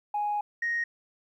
sine tone pair in turn, 830.6 / 1869.4 Hz, G#5 / A#6, 0 / +4 cents, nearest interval octave + major second, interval 1404 cents, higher second, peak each -25 dBFS, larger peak neither, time 0.14-0.41 / 0.62-0.84 s, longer first, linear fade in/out 5 ms, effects tanh soft clip ceiling -22 dBFS + 11-bit

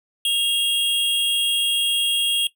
square tone pair together, 2794 / 3279 Hz, F7 / G#7, 0 / -23 cents, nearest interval minor third, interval 277 cents, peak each -24 / -20 dBFS, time 0.25-2.47 s, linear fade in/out 2 ms, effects noise-tail reverb RT60 0.1 s tail -17 dB re dry

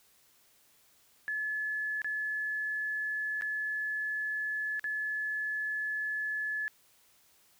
sine tone with dropouts, 1717 Hz, A6, 43 cents flat, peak -31 dBFS, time 1.28-6.68 s, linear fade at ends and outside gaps 0 ms, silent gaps 2.018-2.045 / 3.411-3.421 / 4.795-4.842 s, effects white hiss -65 dBFS RMS until 7.59 s

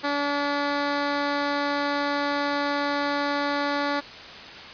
10% pulse tone, 286.7 Hz, D4, 42 cents flat, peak -15 dBFS, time 0.03-4.01 s, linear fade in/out 20 ms, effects white hiss -40 dBFS RMS until 4.73 s + resampled to 11025 Hz

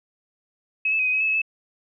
sine tone with pitch steps, 2563 / 2620 / 2521 / 2506 / 2546 / 2606 / 2577 / 2615 Hz, E7 / E7 / D#7 / D#7 / D#7 / E7 / E7 / E7, -49 / -11 / +22 / +12 / +39 / -20 / -40 / -15 cents, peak -19 dBFS, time 0.85-1.418 s, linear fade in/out 5 ms, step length 71 ms, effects none

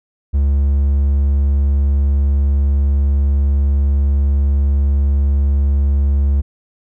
triangle tone, 70 Hz, C#2, 18 cents sharp, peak -9 dBFS, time 0.33-6.42 s, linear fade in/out 20 ms, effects none

